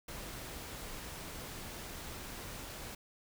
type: noise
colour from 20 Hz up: pink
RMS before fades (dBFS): -45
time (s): 0.08-2.95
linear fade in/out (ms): 5
effects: none